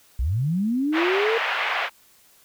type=linear sweep; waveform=sine; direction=up; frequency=51.91 to 466.2 Hz; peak=-20 dBFS; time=0.19-1.38 s; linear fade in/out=5 ms
type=band-pass noise; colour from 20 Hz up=white; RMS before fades=-25 dBFS; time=0.92-1.9 s; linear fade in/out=50 ms; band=610 to 2600 Hz; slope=24 dB/octave
effects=white hiss -56 dBFS RMS until 2.44 s